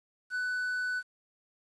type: tone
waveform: triangle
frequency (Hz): 1494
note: F#6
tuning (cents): +16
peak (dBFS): -28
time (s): 0.3-1.03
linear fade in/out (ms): 50
effects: resampled to 22050 Hz + 10-bit